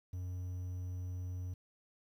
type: tone with quantisation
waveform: triangle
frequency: 90.7 Hz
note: F#2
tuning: 34 cents flat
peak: -36 dBFS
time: 0.13-1.54 s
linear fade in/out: 5 ms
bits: 11
effects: none